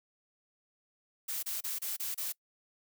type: noise bursts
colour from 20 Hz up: blue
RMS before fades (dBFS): -36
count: 6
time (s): 1.28-2.325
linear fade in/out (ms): 10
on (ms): 150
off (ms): 29
effects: noise-tail reverb RT60 0.1 s tail -25 dB re dry